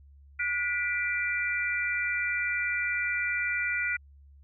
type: tone cluster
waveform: sine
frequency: 1447 / 1972 / 2356 Hz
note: F#6 / B6 / D7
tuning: -39 / -3 / +5 cents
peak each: -31 dBFS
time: 0.39-3.97 s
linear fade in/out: 10 ms
effects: added 70 Hz sine -51 dBFS peak until 4.43 s